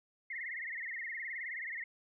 sine tone with vibrato, 1975.5 Hz, B6, in tune, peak -38 dBFS, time 0.3-1.84 s, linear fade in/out 5 ms, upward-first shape sine, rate 19 Hz, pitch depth 150 cents each way, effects none

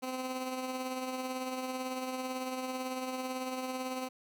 15% pulse tone with tremolo, 257.5 Hz, C4, 28 cents flat, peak -27 dBFS, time 0.02-4.09 s, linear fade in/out 20 ms, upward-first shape triangle, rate 18 Hz, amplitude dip 45%, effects none

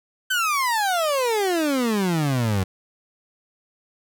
30% pulse exponential sweep, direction down, 1556 to 91.2 Hz, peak -17 dBFS, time 0.3-2.64 s, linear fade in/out 10 ms, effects none

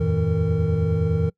triangle tone cluster, 80.6 / 90.3 / 111.9 / 160.3 / 457.1 Hz, E2 / F#2 / A2 / E3 / A#4, -38 / -42 / +30 / -48 / -34 cents, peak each -28 / -22 / -25 / -20 / -24 dBFS, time 0-1.3 s, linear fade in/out 10 ms, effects noise-tail reverb RT60 0.1 s tail -24 dB re dry

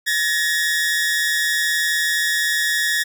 sawtooth tone pair together, 1708.8 / 1868 Hz, G#6 / A#6, +49 / +3 cents, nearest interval major second, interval 154 cents, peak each -17 dBFS, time 0.06-3.04 s, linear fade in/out 20 ms, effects none

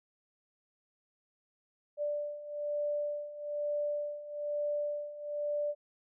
sine beating tone pair, 587.3 / 588.4 Hz, D5 / D5, 0 / +3 cents, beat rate 1.1 Hz, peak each -38 / -34 dBFS, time 1.97-5.75 s, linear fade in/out 50 ms, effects none

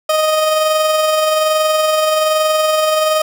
30% pulse tone with amplitude modulation, 622.3 Hz, D#5, in tune, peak -8 dBFS, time 0.09-3.22 s, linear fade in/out 5 ms, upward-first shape sine, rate 21.2 Hz, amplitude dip 30%, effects none

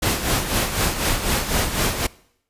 pink noise with tremolo, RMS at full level -19 dBFS, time 0.02-2.07 s, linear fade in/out 10 ms, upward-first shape sine, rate 4 Hz, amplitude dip 60%, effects noise-tail reverb RT60 0.7 s tail -22 dB re dry + resampled to 32000 Hz

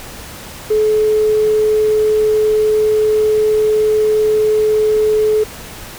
triangle tone, 429.3 Hz, A4, 43 cents flat, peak -6 dBFS, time 0.7-5.44 s, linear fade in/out 10 ms, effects tanh soft clip ceiling -8 dBFS + pink hiss -32 dBFS RMS until 5.98 s

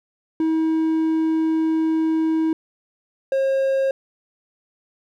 triangle tone pair in turn, 320 / 538.2 Hz, D#4 / C5, +49 / +49 cents, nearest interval major sixth, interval 900 cents, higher second, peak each -15 / -15 dBFS, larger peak neither, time 0.4-2.53 / 3.32-3.91 s, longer first, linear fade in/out 2 ms, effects none

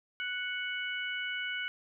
harmonic tone, 740 Hz, F#5, in tune, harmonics 2 / 3 / 4, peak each -36 / -38 / -39 dBFS, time 0.2-1.68 s, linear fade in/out 0 ms, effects none

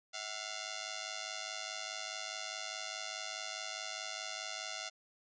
5% pulse ring-modulated tone, 698.5 Hz, F5, in tune, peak -25 dBFS, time 0.13-4.9 s, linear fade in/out 20 ms, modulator 52.4 Hz, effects resampled to 16000 Hz

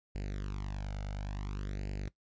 sawtooth tone with flanger, 49.6 Hz, G1, 21 cents sharp, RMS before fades -38 dBFS, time 0.15-2.08 s, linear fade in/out 0 ms, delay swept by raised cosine 0.42 to 1.4 ms, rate 0.57 Hz, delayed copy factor +0.85, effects noise-tail reverb RT60 0.1 s tail -19 dB re dry + resampled to 16000 Hz

